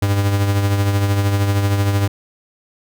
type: tone with tremolo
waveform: 45% pulse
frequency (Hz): 100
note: G2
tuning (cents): +35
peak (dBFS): -12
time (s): 0.02-2.08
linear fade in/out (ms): 5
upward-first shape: triangle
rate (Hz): 13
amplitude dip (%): 50
effects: none

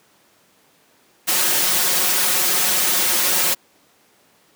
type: noise with comb filter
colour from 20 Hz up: white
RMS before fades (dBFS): -18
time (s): 1.27-3.55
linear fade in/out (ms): 20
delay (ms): 5.5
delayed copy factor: +0.85
effects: pink hiss -56 dBFS RMS until 4.55 s + high-pass 200 Hz 12 dB/octave

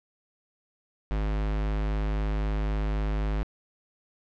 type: tone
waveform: square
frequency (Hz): 51.91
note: G#1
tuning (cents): 0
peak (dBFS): -26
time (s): 1.11-3.43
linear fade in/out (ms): 0
effects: low-pass 3000 Hz 12 dB/octave

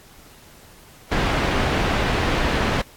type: low-pass noise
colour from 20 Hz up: pink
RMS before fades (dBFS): -21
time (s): 1.11-2.82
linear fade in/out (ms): 10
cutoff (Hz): 2900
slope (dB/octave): 12
effects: pink hiss -48 dBFS RMS until 2.96 s + AAC 64 kbps

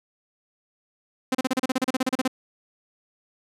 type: tone bursts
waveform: sawtooth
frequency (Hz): 258.8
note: C4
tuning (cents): -19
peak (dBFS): -16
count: 16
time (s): 1.32-2.278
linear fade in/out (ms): 5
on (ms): 28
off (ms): 34
effects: low-pass 12000 Hz 12 dB/octave

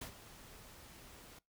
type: noise with ADSR envelope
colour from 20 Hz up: pink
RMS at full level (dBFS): -44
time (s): 0.01-1.39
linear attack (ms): 7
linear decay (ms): 89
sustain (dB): -12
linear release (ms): 4
effects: noise-tail reverb RT60 0.2 s tail -23 dB re dry

